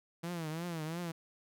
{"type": "tone with vibrato", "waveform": "sawtooth", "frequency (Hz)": 164.81, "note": "E3", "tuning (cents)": 0, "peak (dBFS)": -33, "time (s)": [0.23, 1.12], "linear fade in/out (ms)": 10, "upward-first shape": "triangle", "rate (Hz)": 2.9, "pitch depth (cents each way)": 140, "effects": []}